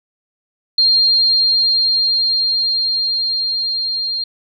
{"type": "tone with level ramp", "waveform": "sine", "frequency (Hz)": 4203, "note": "C8", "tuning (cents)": 7, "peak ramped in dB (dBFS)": [-9, -18], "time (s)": [0.78, 4.24], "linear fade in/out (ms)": 5, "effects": []}